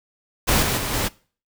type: noise with level steps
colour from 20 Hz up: pink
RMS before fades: -18 / -22 / -26 / -23 dBFS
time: 0.47-1.09 s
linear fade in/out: 20 ms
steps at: 0.62 / 0.77 / 0.93 s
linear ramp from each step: 10 ms
effects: noise-tail reverb RT60 0.4 s tail -22 dB re dry